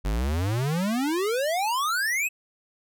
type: exponential sweep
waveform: square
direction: up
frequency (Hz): 46.22 to 2637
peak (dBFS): -24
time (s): 0.04-2.29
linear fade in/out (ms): 20
effects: none